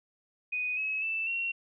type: tone with pitch steps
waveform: sine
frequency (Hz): 2489 / 2568 / 2649 / 2733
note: D#7 / E7 / E7 / F7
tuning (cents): 0 / -46 / +8 / -38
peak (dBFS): -29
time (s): 0.52-1.52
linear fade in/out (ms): 10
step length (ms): 250
effects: none